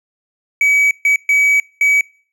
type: tone bursts at uneven times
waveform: triangle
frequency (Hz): 2276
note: C#7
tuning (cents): +45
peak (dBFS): -8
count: 4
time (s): 0.61-0.91 / 1.05-1.16 / 1.29-1.6 / 1.81-2.01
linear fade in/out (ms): 2
effects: noise-tail reverb RT60 0.5 s tail -24 dB re dry